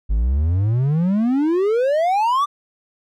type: exponential sweep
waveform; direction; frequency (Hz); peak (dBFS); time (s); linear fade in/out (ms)
triangle; up; 48.98 to 1199; -13; 0.09-2.46; 20
effects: none